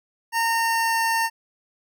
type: tone with pitch glide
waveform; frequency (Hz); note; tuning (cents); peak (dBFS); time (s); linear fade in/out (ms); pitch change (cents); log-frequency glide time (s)
25% pulse; 917 to 910.1; A#5 to A#5; -29 to -42; -16; 0.32-1.3; 50; -13; 0.45-1.01
effects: none